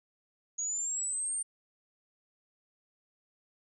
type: linear sweep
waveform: sine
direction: up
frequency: 6645 to 8870 Hz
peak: -31 dBFS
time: 0.58-1.43 s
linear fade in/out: 10 ms
effects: none